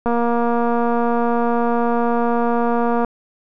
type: click train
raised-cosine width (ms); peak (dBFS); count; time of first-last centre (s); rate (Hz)
1; -7; 706; 0.06-3.047; 236
effects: none